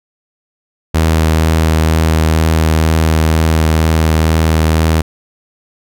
sawtooth tone with vibrato, 79.8 Hz, D#2, 44 cents sharp, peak -5 dBFS, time 0.94-5.02 s, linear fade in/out 10 ms, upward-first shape triangle, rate 2.1 Hz, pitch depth 14 cents each way, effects none

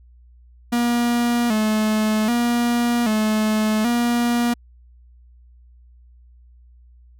45% pulse tone with vibrato, 226.9 Hz, A#3, 47 cents flat, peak -17 dBFS, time 0.72-4.54 s, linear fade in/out 10 ms, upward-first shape square, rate 0.64 Hz, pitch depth 88 cents each way, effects added 60 Hz sine -46 dBFS peak until 7.19 s

